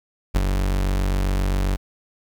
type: tone with ADSR envelope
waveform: 40% pulse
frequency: 47.52 Hz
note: F#1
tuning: 47 cents sharp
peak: -13 dBFS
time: 0.34-1.77 s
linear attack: 21 ms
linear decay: 29 ms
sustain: -5 dB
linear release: 25 ms
effects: 9-bit